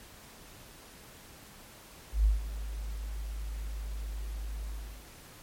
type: tone with ADSR envelope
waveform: sine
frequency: 51.91 Hz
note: G#1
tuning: in tune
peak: -19 dBFS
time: 2.12-5.07 s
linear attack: 130 ms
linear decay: 150 ms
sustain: -15 dB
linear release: 380 ms
effects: pink hiss -52 dBFS RMS until 5.42 s + MP3 64 kbps